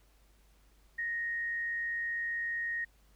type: tone with frequency modulation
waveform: sine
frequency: 1864.7 Hz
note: A#6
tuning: in tune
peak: -32 dBFS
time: 0.98-2.85 s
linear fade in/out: 10 ms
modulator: 95.6 Hz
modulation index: 0.3
effects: added 50 Hz sine -62 dBFS peak until 3.15 s + pink hiss -69 dBFS RMS until 3.15 s